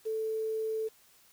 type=tone with quantisation; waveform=sine; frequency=440 Hz; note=A4; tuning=in tune; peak=-30 dBFS; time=0.05-0.89 s; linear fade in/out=20 ms; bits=9; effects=white hiss -62 dBFS RMS until 1.32 s

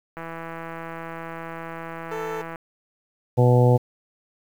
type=click train; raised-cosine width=0.5 ms; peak=-19 dBFS; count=395; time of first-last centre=0.17-2.558 s; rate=165 Hz
type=tone; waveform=sawtooth; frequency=443 Hz; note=A4; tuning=12 cents sharp; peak=-24 dBFS; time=2.11-2.42 s; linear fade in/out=10 ms
type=harmonic tone; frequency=123.47 Hz; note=B2; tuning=in tune; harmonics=1 / 2 / 3 / 4 / 5 / 6 / 7; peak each=-15 / -25 / -25 / -20 / -29 / -29 / -28 dBFS; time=3.37-3.78 s; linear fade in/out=20 ms
effects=low-pass 2000 Hz 12 dB/octave + 8-bit

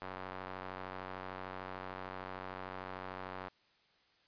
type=tone with band-pass filter; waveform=square; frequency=46.65 Hz; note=F#1; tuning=15 cents sharp; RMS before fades=-45 dBFS; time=0.01-3.49 s; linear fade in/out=10 ms; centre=1100 Hz; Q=1.1; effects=white hiss -70 dBFS RMS until 4.27 s + resampled to 11025 Hz

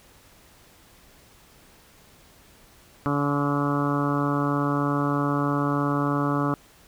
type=harmonic tone with a mistuned harmonic; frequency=143.2 Hz; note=D3; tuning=43 cents flat; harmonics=1 / 2 / 3 / 4 / 5 / 6 / 7 / 8 / 9 / 10; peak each=-27 / -25 / -33 / -33 / -37 / -36 / -34 / -31 / -32 / -39 dBFS; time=3.06-6.54 s; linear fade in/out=0 ms; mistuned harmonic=7; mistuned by=+41 cents; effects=pink hiss -54 dBFS RMS until 6.87 s

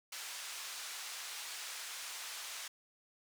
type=band-pass noise; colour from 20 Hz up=white; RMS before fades=-45 dBFS; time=0.12-2.68 s; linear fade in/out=5 ms; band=940 to 7500 Hz; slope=12 dB/octave; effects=none

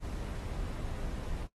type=noise; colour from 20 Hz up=brown; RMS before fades=-37 dBFS; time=0-1.48 s; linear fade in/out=50 ms; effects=noise-tail reverb RT60 0.1 s tail -17 dB re dry + AAC 32 kbps

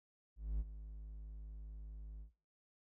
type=tone with ADSR envelope; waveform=triangle; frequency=52.4 Hz; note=G#1; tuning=16 cents sharp; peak=-31 dBFS; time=0.36-2.31 s; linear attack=240 ms; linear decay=34 ms; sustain=-13 dB; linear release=100 ms; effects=noise-tail reverb RT60 0.3 s tail -18 dB re dry

